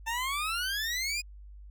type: exponential sweep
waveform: 20% pulse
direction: up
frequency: 887 to 2500 Hz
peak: -25 dBFS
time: 0.06-1.22 s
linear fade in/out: 20 ms
effects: added 50 Hz sine -45 dBFS peak until 1.7 s